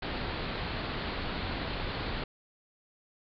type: low-pass noise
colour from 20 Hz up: pink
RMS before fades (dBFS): -35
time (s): 0.02-2.24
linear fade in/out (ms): 5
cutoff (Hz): 4600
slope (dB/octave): 96
effects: none